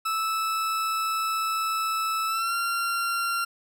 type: tone with pitch glide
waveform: 40% pulse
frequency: 1311 to 1377 Hz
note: E6 to F6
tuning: -10 to -25 cents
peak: -24 dBFS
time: 0.05-3.45 s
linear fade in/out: 10 ms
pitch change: +85 cents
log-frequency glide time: 2.27-2.55 s
effects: none